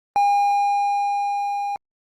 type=tone with level ramp; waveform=triangle; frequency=810 Hz; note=G#5; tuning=43 cents flat; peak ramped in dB=-12 to -21 dBFS; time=0.16-1.76 s; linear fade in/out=0 ms; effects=Opus 32 kbps